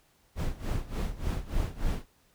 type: noise with tremolo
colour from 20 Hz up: brown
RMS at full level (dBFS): -28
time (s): 0.35-2.06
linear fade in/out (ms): 50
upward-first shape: sine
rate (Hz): 3.4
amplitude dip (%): 85
effects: pink hiss -66 dBFS RMS until 2.34 s